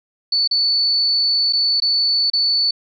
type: tone with dropouts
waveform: sine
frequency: 4473 Hz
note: C#8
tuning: 15 cents sharp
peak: -14 dBFS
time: 0.32-2.71 s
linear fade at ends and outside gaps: 5 ms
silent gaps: 0.476-0.511 / 1.526-1.532 / 1.802-1.82 / 2.301-2.333 s
effects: none